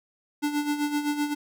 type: tone with tremolo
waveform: square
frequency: 293.7 Hz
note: D4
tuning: in tune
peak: -23 dBFS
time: 0.42-1.35 s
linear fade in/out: 20 ms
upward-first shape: sine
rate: 7.8 Hz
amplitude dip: 65%
effects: none